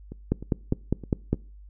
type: two click trains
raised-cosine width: 3 ms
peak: -9 / -24 dBFS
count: 6 / 5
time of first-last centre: 0.32-1.33 / 0.12-1.343 s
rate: 4.95 / 3.27 Hz
effects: noise-tail reverb RT60 0.4 s tail -24 dB re dry + added 50 Hz sine -44 dBFS peak until 1.69 s

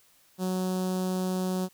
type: tone with notch filter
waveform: sawtooth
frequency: 185 Hz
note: F#3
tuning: in tune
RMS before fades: -29 dBFS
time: 0.38-1.69 s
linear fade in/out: 50 ms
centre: 2100 Hz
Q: 0.59
effects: white hiss -62 dBFS RMS until 1.73 s

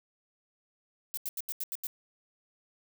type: noise bursts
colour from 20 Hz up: violet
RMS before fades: -35 dBFS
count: 7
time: 1.14-1.869 s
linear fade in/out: 0 ms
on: 33 ms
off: 83 ms
effects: none

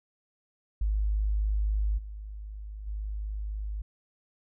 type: tone with level steps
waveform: sine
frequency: 51.91 Hz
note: G#1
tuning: in tune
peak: -24 / -37 / -31 dBFS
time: 0.81-3.82 s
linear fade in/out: 5 ms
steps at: 1.97 / 2.86 s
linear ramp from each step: 20 ms
effects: none

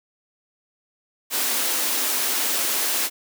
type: high-pass noise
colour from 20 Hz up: white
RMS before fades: -23 dBFS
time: 1.3-3.1 s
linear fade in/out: 50 ms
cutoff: 230 Hz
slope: 96 dB/octave
effects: none

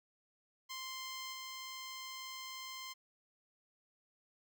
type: tone with level steps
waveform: 10% pulse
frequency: 1046.5 Hz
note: C6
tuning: in tune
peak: -34 / -36 dBFS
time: 0.69-2.94 s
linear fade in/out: 20 ms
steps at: 1.32 s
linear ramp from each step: 20 ms
effects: none

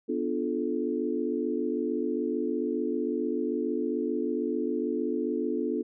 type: chord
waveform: sine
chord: B half-diminished seventh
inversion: none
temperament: equal with one note detuned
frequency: 246.9 / 293.7 / 349.2 / 434.4 Hz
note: B3 / D4 / F4 / A4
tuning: 0 / 0 / 0 / -22 cents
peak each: -32 dBFS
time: 0.08-5.83 s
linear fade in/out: 20 ms
effects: none

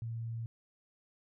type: tone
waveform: sine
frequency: 114.8 Hz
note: A#2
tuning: 26 cents flat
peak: -36 dBFS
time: 0.02-0.46 s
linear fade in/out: 0 ms
effects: none

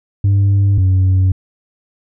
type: tone pair in turn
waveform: sine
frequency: 99.3 / 93.73 Hz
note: G2 / F#2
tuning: +23 / +23 cents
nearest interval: minor second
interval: 100 cents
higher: first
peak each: -6 dBFS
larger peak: neither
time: 0.24-0.78 / 0.78-1.32 s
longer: neither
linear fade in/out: 5 ms
effects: tanh soft clip ceiling -8 dBFS

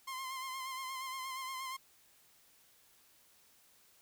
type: tone with vibrato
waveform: sawtooth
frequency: 1049 Hz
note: C6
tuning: 4 cents sharp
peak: -36 dBFS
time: 0.07-1.77 s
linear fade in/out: 10 ms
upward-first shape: sine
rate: 8.5 Hz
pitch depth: 39 cents each way
effects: white hiss -66 dBFS RMS until 4.01 s

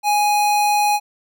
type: tone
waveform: square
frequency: 830.6 Hz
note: G#5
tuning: in tune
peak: -15 dBFS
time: 0.03-1 s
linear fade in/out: 50 ms
effects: none

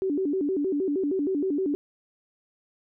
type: tone with vibrato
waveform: sine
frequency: 332 Hz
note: E4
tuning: 12 cents sharp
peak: -23 dBFS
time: 0.02-1.75 s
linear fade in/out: 0 ms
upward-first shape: square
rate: 6.4 Hz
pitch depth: 240 cents each way
effects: none

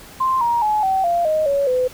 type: tone with pitch steps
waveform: sine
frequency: 1046.5 / 943.2 / 850 / 766.1 / 690.4 / 622.3 / 560.8 / 505.4 Hz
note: C6 / A#5 / G#5 / G5 / F5 / D#5 / C#5 / B4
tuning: 0 / +20 / +40 / -40 / -20 / 0 / +20 / +40 cents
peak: -15 dBFS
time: 0.2-1.88 s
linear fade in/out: 10 ms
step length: 210 ms
effects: pink hiss -41 dBFS RMS until 1.93 s

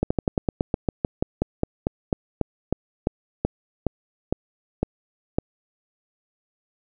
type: slowing click train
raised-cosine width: 2 ms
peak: -7 dBFS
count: 23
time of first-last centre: 0.03-5.385 s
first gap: 75 ms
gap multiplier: 1.1
effects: none

